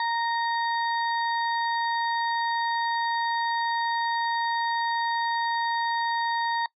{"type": "harmonic tone with a mistuned harmonic", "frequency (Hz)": 930, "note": "A#5", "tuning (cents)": -4, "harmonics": [1, 2, 4, 5], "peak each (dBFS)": [-25, -31, -37, -39], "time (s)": [0, 6.66], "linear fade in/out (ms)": 2, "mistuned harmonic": 5, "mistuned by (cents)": -55, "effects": ["noise-tail reverb RT60 0.1 s tail -23 dB re dry"]}